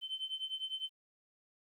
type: tone with tremolo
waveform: sine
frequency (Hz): 3077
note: G7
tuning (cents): -33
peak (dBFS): -32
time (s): 0.01-0.9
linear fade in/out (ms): 50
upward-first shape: triangle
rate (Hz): 9.9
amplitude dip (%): 95
effects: tanh soft clip ceiling -32 dBFS + 12-bit